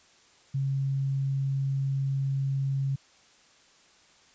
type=tone; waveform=sine; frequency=136.4 Hz; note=C#3; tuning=28 cents flat; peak=-25 dBFS; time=0.54-2.96 s; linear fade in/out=10 ms; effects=white hiss -59 dBFS RMS until 4.34 s + resampled to 16000 Hz